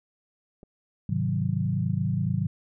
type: clicks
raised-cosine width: 2 ms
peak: -34 / -42 dBFS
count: 2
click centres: 0.631 / 0.636 s
type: chord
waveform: sine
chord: Ab dominant seventh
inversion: none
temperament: equal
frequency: 103.83 / 130.81 / 155.56 / 185 Hz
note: Ab2 / C3 / Eb3 / Gb3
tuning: 0 / 0 / 0 / 0 cents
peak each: -29 dBFS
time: 1.09-2.47 s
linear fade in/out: 5 ms
effects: none